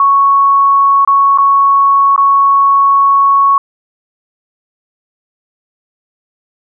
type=tone with dropouts; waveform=sine; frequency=1108.7 Hz; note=C#6; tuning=in tune; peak=-5 dBFS; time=0-3.58 s; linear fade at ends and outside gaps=2 ms; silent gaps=1.049-1.075 / 1.376-1.384 / 2.162-2.178 s; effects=none